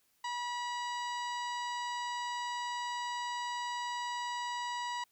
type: harmonic tone with a mistuned harmonic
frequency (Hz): 970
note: B5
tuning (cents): -31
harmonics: 1 / 2 / 3 / 4 / 5 / 6 / 7 / 8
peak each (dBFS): -36 / -43 / -47 / -48 / -50 / -56 / -58 / -53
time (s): 0.24-5.04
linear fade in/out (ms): 5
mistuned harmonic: 5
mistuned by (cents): -25
effects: white hiss -73 dBFS RMS until 5.11 s